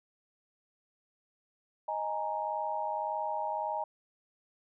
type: chord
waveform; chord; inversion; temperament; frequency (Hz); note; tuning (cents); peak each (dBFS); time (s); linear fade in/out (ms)
sine; D# suspended fourth; none; equal; 622.3 / 830.6 / 932.3; D#5 / G#5 / A#5; 0 / 0 / 0; -37 / -35 / -35; 1.88-3.84; 5
effects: none